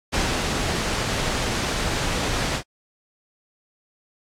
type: noise with ADSR envelope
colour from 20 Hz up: pink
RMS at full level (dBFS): -21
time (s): 0.12-2.63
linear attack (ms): 25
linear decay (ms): 230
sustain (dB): -3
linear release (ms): 72
effects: low-pass 7000 Hz 12 dB/octave + AAC 64 kbps